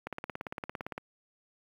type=click train; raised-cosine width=0.5 ms; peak=-21 dBFS; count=17; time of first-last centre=0.07-0.979 s; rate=17.6 Hz; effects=high-pass 100 Hz 12 dB/octave + 9-bit